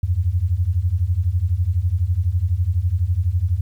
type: beating tone pair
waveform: sine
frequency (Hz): 82.41 / 94.41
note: E2 / F#2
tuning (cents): 0 / +35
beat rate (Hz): 12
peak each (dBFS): -20 / -19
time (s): 0.03-3.61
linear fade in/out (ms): 5
effects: 9-bit